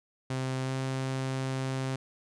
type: tone with pitch glide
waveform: sawtooth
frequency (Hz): 130.81 to 132.25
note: C3 to C3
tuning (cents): 0 to +19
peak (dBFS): -26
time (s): 0.3-1.96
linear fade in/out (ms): 5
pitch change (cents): +19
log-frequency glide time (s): 0.64-0.71
effects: resampled to 22050 Hz